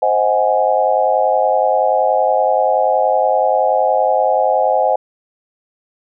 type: chord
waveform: sine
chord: Ab dominant seventh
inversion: first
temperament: equal with one note detuned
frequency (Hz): 523.3 / 629.5 / 740 / 830.6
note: C5 / Eb5 / Gb5 / Ab5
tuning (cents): 0 / +20 / 0 / 0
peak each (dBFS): -17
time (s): 0.02-4.96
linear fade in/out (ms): 5
effects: none